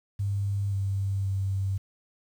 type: tone with pitch steps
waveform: sine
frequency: 99.9 / 97.9 / 96.9 Hz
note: G2 / G2 / G2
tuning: +33 / -2 / -20 cents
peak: -25 dBFS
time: 0.19-1.78 s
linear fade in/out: 10 ms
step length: 530 ms
effects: 9-bit